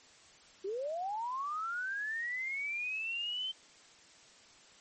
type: linear sweep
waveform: sine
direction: up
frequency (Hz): 368.4 to 3110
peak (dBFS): -34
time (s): 0.64-3.52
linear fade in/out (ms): 10
effects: white hiss -59 dBFS RMS until 4.8 s + MP3 32 kbps